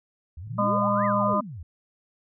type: exponential two-way sweep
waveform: sine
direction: up then down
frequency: 72.2 to 2076 to 72.2 Hz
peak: -35 dBFS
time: 0.37-1.63 s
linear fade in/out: 5 ms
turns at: 1.05 s
type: tone with vibrato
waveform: sine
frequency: 116.8 Hz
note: A#2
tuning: 4 cents sharp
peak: -32 dBFS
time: 0.47-1.34 s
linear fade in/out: 5 ms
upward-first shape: square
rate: 15 Hz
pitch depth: 17 cents each way
type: harmonic tone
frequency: 203.4 Hz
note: G#3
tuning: 36 cents flat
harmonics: 1 / 3 / 5 / 6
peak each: -26 / -26 / -26 / -26 dBFS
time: 0.58-1.41 s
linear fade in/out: 10 ms
effects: none